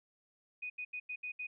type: tone bursts at uneven times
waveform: sine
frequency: 2485 Hz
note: D#7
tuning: 3 cents flat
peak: -38 dBFS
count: 6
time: 0.62-0.7 / 0.78-0.85 / 0.93-1 / 1.09-1.16 / 1.23-1.32 / 1.39-1.47 s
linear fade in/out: 10 ms
effects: none